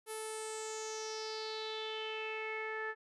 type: tone with low-pass filter sweep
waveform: sawtooth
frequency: 437.5 Hz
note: A4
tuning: 10 cents flat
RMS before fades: -41 dBFS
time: 0.06-2.95 s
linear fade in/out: 50 ms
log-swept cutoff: 11000 to 1700 Hz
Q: 5.6
effects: none